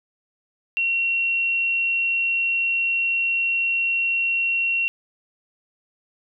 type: tone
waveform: sine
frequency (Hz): 2734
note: F7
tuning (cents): -37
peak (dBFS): -19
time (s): 0.77-4.88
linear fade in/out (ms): 0
effects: none